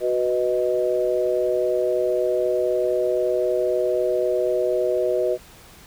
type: chord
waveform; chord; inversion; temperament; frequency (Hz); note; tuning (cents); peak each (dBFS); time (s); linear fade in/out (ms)
sine; B major; second; equal; 370 / 493.9 / 622.3; F#4 / B4 / D#5; 0 / 0 / 0; -23; 0-5.38; 50
effects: pink hiss -47 dBFS RMS until 5.86 s